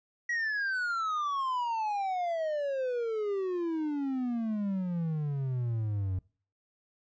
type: exponential sweep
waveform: triangle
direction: down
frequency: 1930 to 90.9 Hz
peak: -27 dBFS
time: 0.29-6.19 s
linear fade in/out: 5 ms
effects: noise-tail reverb RT60 0.4 s tail -22 dB re dry + resampled to 16000 Hz